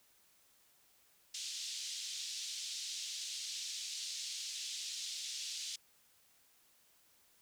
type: band-pass noise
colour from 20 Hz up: pink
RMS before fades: -43 dBFS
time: 1.34-5.76 s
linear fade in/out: 5 ms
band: 3400 to 7300 Hz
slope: 24 dB/octave
effects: white hiss -69 dBFS RMS until 7.41 s